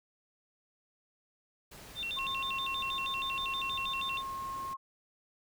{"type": "noise", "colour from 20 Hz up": "pink", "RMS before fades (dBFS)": -50, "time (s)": [1.71, 4.74], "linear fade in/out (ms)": 10}
{"type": "tone with vibrato", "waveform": "sine", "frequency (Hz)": 3129, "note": "G7", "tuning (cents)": -4, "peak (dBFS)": -34, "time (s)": [1.95, 4.23], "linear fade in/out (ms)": 50, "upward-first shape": "square", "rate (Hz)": 6.3, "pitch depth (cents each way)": 240}
{"type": "tone", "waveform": "sine", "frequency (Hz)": 1074, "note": "C6", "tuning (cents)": 45, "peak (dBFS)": -36, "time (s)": [2.16, 4.77], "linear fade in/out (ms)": 20}
{"effects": []}